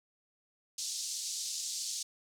white band-pass noise, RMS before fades -38 dBFS, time 0.78-2.03 s, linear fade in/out 5 ms, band 4300 to 7500 Hz, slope 24 dB/octave, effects none

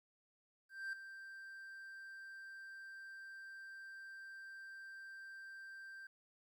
triangle tone with ADSR envelope, 1572 Hz, G6, 4 cents sharp, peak -37 dBFS, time 0.69-6.07 s, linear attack 240 ms, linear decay 3 ms, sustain -11 dB, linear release 4 ms, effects 13-bit

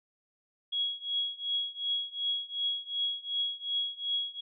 sine tone with tremolo, 3322 Hz, G#7, in tune, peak -26 dBFS, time 0.72-4.41 s, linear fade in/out 10 ms, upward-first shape triangle, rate 2.7 Hz, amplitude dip 95%, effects none

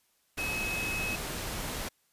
sine tone in noise, 2565 Hz, E7, 48 cents flat, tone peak -32 dBFS, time 0.38-1.16 s, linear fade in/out 10 ms, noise pink, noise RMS -36 dBFS, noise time 0.37-1.89 s, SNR +1 dB, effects white hiss -71 dBFS RMS until 2.12 s + resampled to 32000 Hz

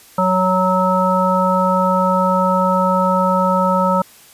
harmonic tone, 185.4 Hz, F#3, 4 cents sharp, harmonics 1 / 3 / 5 / 7, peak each -18 / -18 / -18 / -18 dBFS, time 0.18-4.02 s, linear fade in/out 5 ms, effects white hiss -45 dBFS RMS until 4.33 s + resampled to 32000 Hz

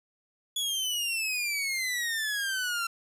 sawtooth exponential sweep, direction down, 3415 to 1356 Hz, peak -25 dBFS, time 0.56-2.87 s, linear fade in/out 5 ms, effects resampled to 32000 Hz + 11-bit

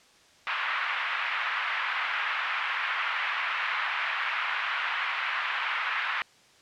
pink band-pass noise, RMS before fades -30 dBFS, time 0.47-6.22 s, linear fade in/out 0 ms, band 1100 to 2700 Hz, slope 24 dB/octave, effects white hiss -58 dBFS RMS until 6.61 s + low-pass 6000 Hz 12 dB/octave

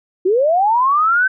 sine linear sweep, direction up, 349.2 to 1556 Hz, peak -11 dBFS, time 0.25-1.28 s, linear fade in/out 10 ms, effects none

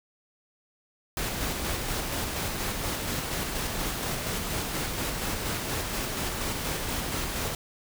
pink noise with tremolo, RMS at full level -30 dBFS, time 1.17-7.55 s, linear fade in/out 2 ms, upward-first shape square, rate 4.2 Hz, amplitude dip 25%, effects none

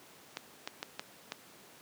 clicks, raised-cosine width 0.2 ms, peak -19 dBFS, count 5, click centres 0.371 / 0.675 / 0.829 / 0.995 / 1.321 s, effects pink hiss -56 dBFS RMS until 1.81 s + high-pass 200 Hz 12 dB/octave

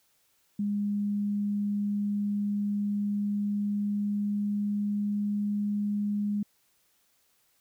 sine tone with pitch glide, 204.6 to 205.9 Hz, G#3 to G#3, -26 to -15 cents, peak -26 dBFS, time 0.59-6.43 s, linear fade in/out 5 ms, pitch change +11 cents, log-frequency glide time 3.06-5.54 s, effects white hiss -69 dBFS RMS until 7.6 s

